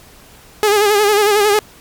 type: tone with vibrato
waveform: sawtooth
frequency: 415.3 Hz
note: G#4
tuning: in tune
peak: -6 dBFS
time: 0.63-1.59 s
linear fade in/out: 0 ms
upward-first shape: sine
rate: 11 Hz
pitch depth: 63 cents each way
effects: pink hiss -43 dBFS RMS until 1.8 s + MP3 96 kbps